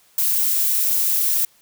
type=noise; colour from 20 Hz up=violet; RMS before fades=-19 dBFS; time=0.18-1.45 s; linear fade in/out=2 ms; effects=white hiss -56 dBFS RMS until 1.61 s